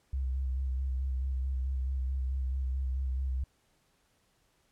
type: tone with vibrato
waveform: sine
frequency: 65.41 Hz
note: C2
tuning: in tune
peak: -29 dBFS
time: 0.13-3.44 s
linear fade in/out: 5 ms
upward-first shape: square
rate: 4.6 Hz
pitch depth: 29 cents each way
effects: pink hiss -71 dBFS RMS until 4.71 s + low-pass 12000 Hz 12 dB/octave